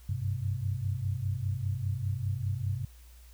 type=tone cluster; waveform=sine; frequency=93.9 / 98.9 / 128.7 Hz; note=F#2 / G2 / C3; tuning=+26 / +16 / -28 cents; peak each=-35 / -32 / -34 dBFS; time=0.09-2.85 s; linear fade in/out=5 ms; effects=added 60 Hz sine -50 dBFS peak until 3.33 s + white hiss -61 dBFS RMS until 3.33 s